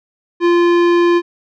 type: tone with tanh clipping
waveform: sine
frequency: 346.1 Hz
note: F4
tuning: 16 cents flat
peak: -11 dBFS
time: 0.4-1.22 s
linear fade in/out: 50 ms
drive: 17 dB
effects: none